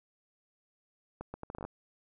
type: accelerating click train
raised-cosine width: 1 ms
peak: -26 dBFS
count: 10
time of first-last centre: 1.21-1.65 s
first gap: 130 ms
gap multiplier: 0.72
effects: none